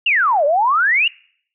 sine exponential two-way sweep, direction down then up, 2920 to 554.4 to 2920 Hz, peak -12 dBFS, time 0.06-1.08 s, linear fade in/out 5 ms, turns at 0.45 s, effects noise-tail reverb RT60 0.6 s tail -25 dB re dry

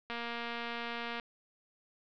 click train, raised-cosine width 0.3 ms, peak -23 dBFS, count 259, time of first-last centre 0.1-1.198 s, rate 235 Hz, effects low-pass 4000 Hz 12 dB/octave

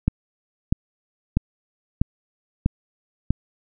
click train, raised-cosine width 5 ms, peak -5 dBFS, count 6, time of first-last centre 0.08-3.306 s, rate 1.55 Hz, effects none

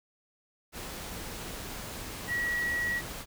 sine tone in noise, 1921 Hz, B6, 48 cents flat, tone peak -28 dBFS, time 2.27-3.02 s, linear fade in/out 50 ms, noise pink, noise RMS -40 dBFS, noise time 0.72-3.26 s, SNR +9 dB, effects none

